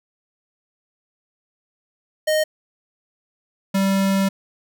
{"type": "tone pair in turn", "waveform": "square", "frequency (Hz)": [619, 194.53], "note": ["D#5", "G3"], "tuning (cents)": [-9, -13], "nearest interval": "octave + minor sixth", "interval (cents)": 2004, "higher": "first", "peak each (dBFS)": -17, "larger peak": "neither", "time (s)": [[2.27, 2.44], [3.74, 4.29]], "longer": "second", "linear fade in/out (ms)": 10, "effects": []}